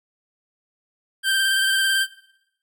25% pulse tone with vibrato, 1568 Hz, G6, in tune, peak -14 dBFS, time 1.23-2.07 s, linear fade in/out 50 ms, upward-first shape square, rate 18 Hz, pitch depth 18 cents each way, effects noise-tail reverb RT60 0.8 s tail -21 dB re dry

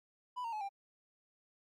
triangle tone with pitch steps, 993 / 921.2 / 854.5 / 792.7 Hz, B5 / A#5 / G#5 / G5, +9 / -21 / +49 / +19 cents, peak -35 dBFS, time 0.36-0.692 s, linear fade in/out 20 ms, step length 83 ms, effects MP3 64 kbps

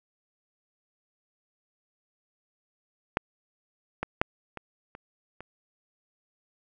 clicks, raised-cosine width 0.5 ms, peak -8 / -14 / -6 / -22 / -27 / -26 dBFS, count 6, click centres 3.171 / 4.03 / 4.215 / 4.573 / 4.951 / 5.406 s, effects none

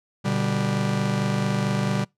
45% pulse chord, G major, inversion first, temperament just, 122.5 / 147 / 196 Hz, B2 / D3 / G3, -14 / +2 / 0 cents, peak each -27 / -27 / -25 dBFS, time 0.24-2.05 s, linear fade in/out 20 ms, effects noise-tail reverb RT60 0.2 s tail -26 dB re dry + low-pass 8000 Hz 12 dB/octave

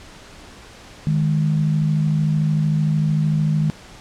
sine tone pair together, 154.41 / 207.7 Hz, D#3 / G#3, -13 / 0 cents, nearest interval perfect fourth, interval 513 cents, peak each -16 / -24 dBFS, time 1.07-3.7 s, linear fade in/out 0 ms, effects pink hiss -42 dBFS RMS until 4 s + low-pass 7000 Hz 12 dB/octave

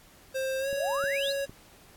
square tone with pitch glide, 529 to 554.7 Hz, C5 to C#5, +19 to +1 cents, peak -29 dBFS, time 0.34-1.46 s, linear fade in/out 20 ms, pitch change +82 cents, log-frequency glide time 0.59-0.69 s
clicks, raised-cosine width 3 ms, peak -31 dBFS, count 3, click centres 0.729 / 1.04 / 1.495 s
sine exponential sweep, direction up, 510 to 4435 Hz, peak -30 dBFS, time 0.76-1.33 s, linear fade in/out 20 ms
effects pink hiss -56 dBFS RMS until 1.96 s + AAC 64 kbps

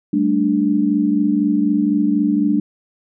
sine chord, G suspended second, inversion none, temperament equal, 196 / 220 / 293.7 Hz, G3 / A3 / D4, 0 / 0 / 0 cents, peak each -20 / -19 / -16 dBFS, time 0.13-2.6 s, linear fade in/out 5 ms, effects none

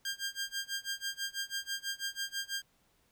15% pulse tone with tremolo, 1600 Hz, G6, 35 cents sharp, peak -26 dBFS, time 0.05-2.62 s, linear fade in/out 2 ms, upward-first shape sine, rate 6.1 Hz, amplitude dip 95%, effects pink hiss -71 dBFS RMS until 3.11 s

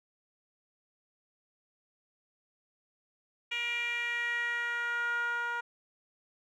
10% pulse tone with band-pass filter sweep, 475.1 Hz, A#4, 33 cents sharp, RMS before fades -33 dBFS, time 3.51-5.61 s, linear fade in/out 10 ms, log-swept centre 2600 to 1200 Hz, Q 4.4, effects none

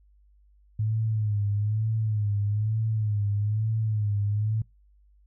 sine tone with vibrato, 106.4 Hz, G#2, 42 cents sharp, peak -23 dBFS, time 0.79-4.62 s, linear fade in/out 5 ms, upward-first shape sine, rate 1.1 Hz, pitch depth 74 cents each way, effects noise-tail reverb RT60 0.2 s tail -23 dB re dry + added 50 Hz sine -56 dBFS peak until 5.26 s

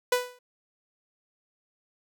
sawtooth tone with exponential decay, 495.2 Hz, B4, 5 cents sharp, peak -15 dBFS, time 0.12-0.39 s, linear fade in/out 5 ms, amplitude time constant 58 ms, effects none

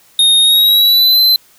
square tone with pitch glide, 3707 to 4066 Hz, A#7 to B7, -10 to +50 cents, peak -7 dBFS, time 0.19-1.36 s, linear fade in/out 2 ms, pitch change +160 cents, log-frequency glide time 0.4-1.19 s, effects white hiss -48 dBFS RMS until 1.58 s

